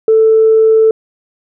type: tone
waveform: sine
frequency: 442.1 Hz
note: A4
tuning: 8 cents sharp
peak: -4 dBFS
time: 0.08-0.91 s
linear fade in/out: 2 ms
effects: tanh soft clip ceiling 0 dBFS